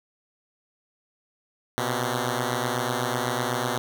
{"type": "beating tone pair", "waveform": "5% pulse", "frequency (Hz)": [121.3, 129.3], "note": ["B2", "C3"], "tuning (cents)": [-31, -20], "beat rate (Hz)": 8, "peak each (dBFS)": [-15, -18], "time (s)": [1.78, 3.78], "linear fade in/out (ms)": 0, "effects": []}